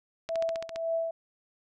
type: click train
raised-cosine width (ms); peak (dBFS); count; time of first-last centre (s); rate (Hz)
0.2; -21; 8; 0.29-0.76; 14.9
type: tone with tremolo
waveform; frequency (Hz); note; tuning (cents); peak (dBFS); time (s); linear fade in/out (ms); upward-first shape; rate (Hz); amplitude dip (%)
sine; 659.3; E5; 0; -25; 0.29-1.11; 5; triangle; 1.9; 90
effects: none